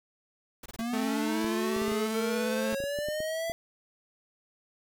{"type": "noise bursts", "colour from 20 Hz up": "pink", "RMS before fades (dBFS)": -43, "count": 4, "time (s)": [0.63, 0.815], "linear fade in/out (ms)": 5, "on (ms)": 29, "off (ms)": 23}
{"type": "linear sweep", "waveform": "square", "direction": "up", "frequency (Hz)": [223.6, 672], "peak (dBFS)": -31, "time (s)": [0.79, 3.52], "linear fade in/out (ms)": 0}
{"type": "tone with vibrato", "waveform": "sawtooth", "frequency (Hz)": 220, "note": "A3", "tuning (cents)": 0, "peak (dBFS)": -26, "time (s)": [0.93, 2.75], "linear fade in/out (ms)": 5, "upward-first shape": "sine", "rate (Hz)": 17, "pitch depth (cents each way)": 21}
{"type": "clicks", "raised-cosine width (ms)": 2, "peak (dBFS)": -27, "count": 12, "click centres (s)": [1.445, 1.765, 1.818, 1.881, 1.918, 2.728, 2.803, 2.839, 2.988, 3.086, 3.204, 3.498]}
{"effects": []}